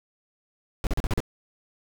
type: noise bursts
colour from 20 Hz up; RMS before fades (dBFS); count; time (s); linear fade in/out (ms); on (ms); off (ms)
brown; -23; 6; 0.84-1.203; 0; 28; 39
effects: none